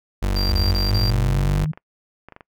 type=tone; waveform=35% pulse; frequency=48 Hz; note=G1; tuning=36 cents flat; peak=-17 dBFS; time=0.22-1.65 s; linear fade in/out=10 ms
type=tone bursts; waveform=triangle; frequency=4733 Hz; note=D8; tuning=13 cents sharp; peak=-23 dBFS; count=4; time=0.36-1.102 s; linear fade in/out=2 ms; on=160 ms; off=34 ms
type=linear sweep; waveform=sine; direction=up; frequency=73.42 to 156.9 Hz; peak=-20 dBFS; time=0.49-1.72 s; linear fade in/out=10 ms
type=clicks; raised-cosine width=0.5 ms; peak=-25 dBFS; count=8; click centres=1.563 / 1.658 / 1.734 / 1.775 / 2.286 / 2.323 / 2.364 / 2.408 s
effects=noise-tail reverb RT60 0.1 s tail -25 dB re dry